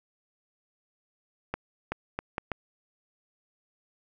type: accelerating click train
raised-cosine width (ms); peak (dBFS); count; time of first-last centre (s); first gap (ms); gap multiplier
0.5; -15; 5; 1.54-2.517; 380; 0.71
effects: none

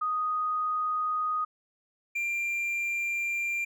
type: tone pair in turn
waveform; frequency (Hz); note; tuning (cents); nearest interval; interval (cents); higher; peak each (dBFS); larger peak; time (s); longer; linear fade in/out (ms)
sine / triangle; 1244.5 / 2379; D#6 / D7; 0 / +22; major seventh; 1122; second; -26; neither; 0.01-1.45 / 2.15-3.65; second; 10
effects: none

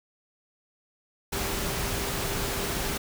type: tone in noise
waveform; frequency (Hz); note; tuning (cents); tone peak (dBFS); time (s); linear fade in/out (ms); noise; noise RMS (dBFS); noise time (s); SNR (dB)
sine; 397; G4; +22; -39; 1.32-2.98; 10; pink; -30; 1.32-2.98; -12
effects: none

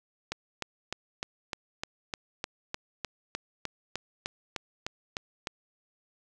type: click train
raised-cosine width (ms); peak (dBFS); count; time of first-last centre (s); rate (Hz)
0.2; -15; 18; 0.32-5.472; 3.3
effects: none

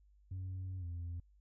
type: tone with pitch glide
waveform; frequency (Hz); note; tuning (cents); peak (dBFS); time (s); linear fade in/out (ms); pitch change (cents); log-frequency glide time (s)
sine; 93.2 to 85.96; F#2 to F2; +13 to -27; -37; 0.31-1.2; 5; -140; 0.79-0.85
effects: tanh soft clip ceiling -38 dBFS + added 50 Hz sine -63 dBFS peak until 1.4 s

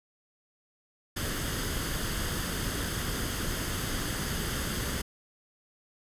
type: noise with comb filter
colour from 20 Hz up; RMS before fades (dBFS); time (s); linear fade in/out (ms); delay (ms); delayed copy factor
pink; -32; 1.16-5.02; 10; 0.62; +0.5
effects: resampled to 32000 Hz

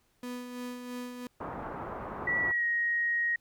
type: tone with tremolo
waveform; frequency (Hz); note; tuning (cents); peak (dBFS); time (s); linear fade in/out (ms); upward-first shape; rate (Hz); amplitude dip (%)
35% pulse; 246.9; B3; 0; -34; 0.23-1.27; 2; sine; 3; 45
type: low-pass noise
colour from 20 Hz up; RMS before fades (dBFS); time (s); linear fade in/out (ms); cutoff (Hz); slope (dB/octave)
white; -39; 1.4-2.52; 10; 1200; 24
type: tone with pitch glide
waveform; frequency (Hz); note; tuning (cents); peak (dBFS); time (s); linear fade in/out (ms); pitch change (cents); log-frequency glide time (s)
sine; 1949 to 1881.5; B6 to A#6; -23 to +16; -26; 2.27-3.36; 5; -61; 2.42-2.65
effects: pink hiss -71 dBFS RMS until 3.4 s

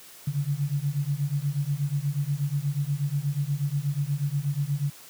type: beating tone pair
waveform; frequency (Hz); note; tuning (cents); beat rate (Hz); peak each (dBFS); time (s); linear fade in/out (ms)
sine; 138.59 / 146.89; C#3 / D3; 0 / +1; 8.3; -27; 0.27-4.9; 5
effects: white hiss -48 dBFS RMS until 5.09 s + high-pass 80 Hz 12 dB/octave

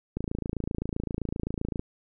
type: click train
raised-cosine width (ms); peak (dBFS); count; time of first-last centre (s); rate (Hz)
3; -17; 46; 0.17-1.795; 27.7
effects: none

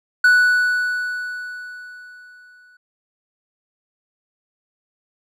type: tone with exponential decay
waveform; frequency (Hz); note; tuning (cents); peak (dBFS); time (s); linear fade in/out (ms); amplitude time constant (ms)
triangle; 1480; F#6; 0; -7; 0.24-2.77; 5; 550
effects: none

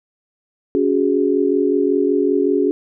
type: chord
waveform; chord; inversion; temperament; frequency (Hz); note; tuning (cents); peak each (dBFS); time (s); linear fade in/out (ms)
sine; C# suspended fourth; none; equal with one note detuned; 281.5 / 370 / 415.3; C#4 / F#4 / G#4; +27 / 0 / 0; -18; 0.75-2.71; 0
effects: none

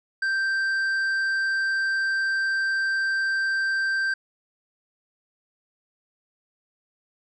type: tone with tanh clipping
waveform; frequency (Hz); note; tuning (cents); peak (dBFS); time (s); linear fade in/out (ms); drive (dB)
triangle; 1568; G6; 0; -23; 0.22-4.14; 5; 10
effects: none

